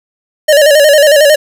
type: tone with vibrato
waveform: square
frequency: 590 Hz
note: D5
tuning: 8 cents sharp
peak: -4 dBFS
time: 0.48-1.36 s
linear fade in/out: 10 ms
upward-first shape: square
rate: 11 Hz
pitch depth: 70 cents each way
effects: 7-bit